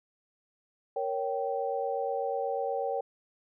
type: chord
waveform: sine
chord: G diminished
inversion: first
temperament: equal with one note detuned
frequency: 466.2 / 554.4 / 777.7 Hz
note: Bb4 / Db5 / G5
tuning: 0 / 0 / -14 cents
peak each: -33 dBFS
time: 0.96-3.01 s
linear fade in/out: 5 ms
effects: none